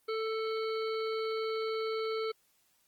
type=harmonic tone; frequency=441.9 Hz; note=A4; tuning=7 cents sharp; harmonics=1 / 3 / 5 / 7 / 9 / 10; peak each=-32 / -40 / -45 / -50 / -49 / -48 dBFS; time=0.08-2.32 s; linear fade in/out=10 ms; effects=white hiss -71 dBFS RMS until 2.87 s + Opus 24 kbps